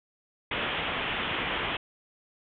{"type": "low-pass noise", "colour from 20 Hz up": "white", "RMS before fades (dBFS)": -31, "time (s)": [0.51, 1.77], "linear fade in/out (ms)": 5, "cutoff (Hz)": 3400, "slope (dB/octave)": 96, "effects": []}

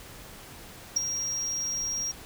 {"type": "tone with ADSR envelope", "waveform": "triangle", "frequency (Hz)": 5630, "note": "F8", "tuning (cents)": 13, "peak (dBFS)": -14, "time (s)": [0.96, 2.12], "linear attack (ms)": 12, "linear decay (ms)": 5, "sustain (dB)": -13, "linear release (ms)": 13, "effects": ["tanh soft clip ceiling -16 dBFS", "pink hiss -46 dBFS RMS until 2.25 s"]}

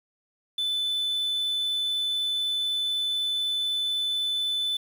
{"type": "tone", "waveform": "sine", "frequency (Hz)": 3508, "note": "A7", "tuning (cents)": -6, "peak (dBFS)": -22, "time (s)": [0.58, 4.77], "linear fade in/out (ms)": 5, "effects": ["tanh soft clip ceiling -23 dBFS", "8-bit"]}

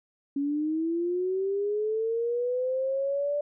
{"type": "linear sweep", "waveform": "sine", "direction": "up", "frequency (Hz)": [277.2, 587.3], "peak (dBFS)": -25, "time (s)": [0.36, 3.41], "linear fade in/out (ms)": 5, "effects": []}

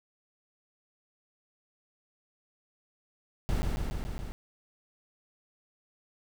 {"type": "noise with echo", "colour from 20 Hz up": "brown", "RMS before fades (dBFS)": -28, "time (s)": [3.49, 3.62], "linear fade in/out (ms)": 0, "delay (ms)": 140, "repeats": 5, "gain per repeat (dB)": -2, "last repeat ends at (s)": 4.32, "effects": []}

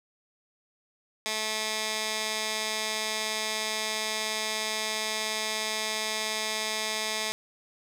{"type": "tone with band-pass filter", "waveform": "15% pulse", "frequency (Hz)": 217, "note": "A3", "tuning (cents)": -24, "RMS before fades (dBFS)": -31, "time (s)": [1.26, 7.32], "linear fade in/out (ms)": 0, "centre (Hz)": 4900, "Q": 0.76, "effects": []}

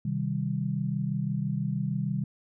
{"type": "chord", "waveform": "sine", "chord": "C minor", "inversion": "none", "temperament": "just", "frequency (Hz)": [130.81, 156.98, 196.22], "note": ["C3", "Eb3", "G3"], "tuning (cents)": [0, 16, 2], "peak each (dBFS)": -31, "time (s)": [0.05, 2.24], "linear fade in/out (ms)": 5, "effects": []}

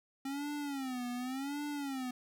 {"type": "tone with vibrato", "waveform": "square", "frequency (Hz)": 267.6, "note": "C4", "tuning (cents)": 39, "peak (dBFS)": -37, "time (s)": [0.25, 2.11], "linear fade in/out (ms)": 5, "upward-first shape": "sine", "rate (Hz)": 0.89, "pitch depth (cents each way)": 160, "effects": []}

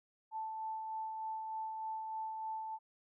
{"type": "tone with tremolo", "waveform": "sine", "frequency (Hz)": 880, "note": "A5", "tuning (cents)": 0, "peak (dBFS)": -37, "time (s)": [0.31, 2.79], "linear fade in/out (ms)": 50, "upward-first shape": "sine", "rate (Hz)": 3.3, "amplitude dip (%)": 30, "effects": []}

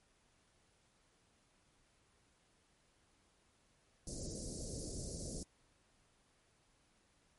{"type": "band-stop noise", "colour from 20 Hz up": "pink", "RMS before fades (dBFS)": -44, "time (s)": [4.07, 5.43], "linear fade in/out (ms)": 2, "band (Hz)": [600, 4800], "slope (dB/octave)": 48, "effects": ["pink hiss -73 dBFS RMS until 7.38 s", "MP3 48 kbps"]}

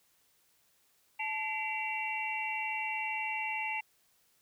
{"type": "tone cluster", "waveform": "sine", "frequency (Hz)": [871, 2043, 2310, 2740], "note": ["A5", "C7", "D7", "F7"], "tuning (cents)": [-18, -42, -29, -34], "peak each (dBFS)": [-37, -40, -39, -37], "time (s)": [1.19, 3.81], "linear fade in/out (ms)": 10, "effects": ["white hiss -70 dBFS RMS until 4.41 s"]}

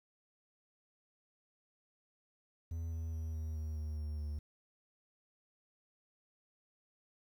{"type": "tone with pitch steps", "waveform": "triangle", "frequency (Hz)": [82.41, 81.23, 80.06, 78.92, 77.78, 76.67, 75.57, 74.49], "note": ["E2", "E2", "D#2", "D#2", "D#2", "D#2", "D#2", "D2"], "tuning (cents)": [0, -25, 50, 25, 0, -25, -50, 25], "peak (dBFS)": -35, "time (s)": [2.71, 4.39], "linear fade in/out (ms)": 5, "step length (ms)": 210, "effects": ["11-bit"]}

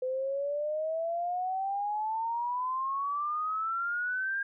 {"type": "exponential sweep", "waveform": "sine", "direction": "up", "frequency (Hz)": [507, 1618], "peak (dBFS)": -29, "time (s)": [0.02, 4.43], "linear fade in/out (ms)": 5, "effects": []}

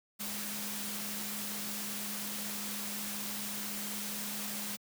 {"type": "tone in noise", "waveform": "sine", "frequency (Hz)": 207.1, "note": "G#3", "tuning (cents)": -5, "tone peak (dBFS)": -44, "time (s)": [0.19, 4.77], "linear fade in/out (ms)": 20, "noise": "white", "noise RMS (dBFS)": -39, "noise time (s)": [0.19, 4.77], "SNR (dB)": -8, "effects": ["high-pass 100 Hz 12 dB/octave"]}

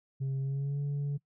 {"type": "tone with pitch glide", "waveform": "sine", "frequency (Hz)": [134.9, 142.92], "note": ["C#3", "D3"], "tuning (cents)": [-47, -47], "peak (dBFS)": -27, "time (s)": [0.2, 1.18], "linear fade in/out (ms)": 20, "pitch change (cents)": 100, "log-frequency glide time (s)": [0.4, 0.8], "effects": ["noise-tail reverb RT60 0.1 s tail -22 dB re dry", "tanh soft clip ceiling -29 dBFS"]}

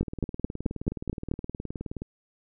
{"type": "two click trains", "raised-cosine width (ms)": 3, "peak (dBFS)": [-12, -21], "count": [7, 39], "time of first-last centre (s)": [[0.01, 1.314], [0.03, 2.02]], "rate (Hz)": [4.6, 19.1], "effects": []}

